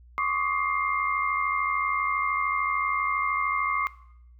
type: tone cluster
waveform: sine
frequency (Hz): 1060 / 1133 / 1227 / 2110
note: C6 / C#6 / D#6 / C7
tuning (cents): +22 / +37 / -25 / +14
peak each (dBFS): -34 / -26 / -31 / -30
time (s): 0.18-3.87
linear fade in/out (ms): 0
effects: noise-tail reverb RT60 0.7 s tail -17 dB re dry + added 60 Hz sine -49 dBFS peak until 4.39 s